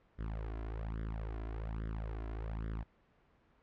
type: tone with flanger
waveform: sawtooth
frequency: 54.6 Hz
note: A1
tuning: 13 cents flat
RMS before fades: -40 dBFS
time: 0.18-2.84 s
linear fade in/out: 20 ms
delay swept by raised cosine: 0.58 to 2.98 ms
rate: 1.2 Hz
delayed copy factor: +0.85
effects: pink hiss -69 dBFS RMS until 3.62 s + low-pass 2000 Hz 12 dB/octave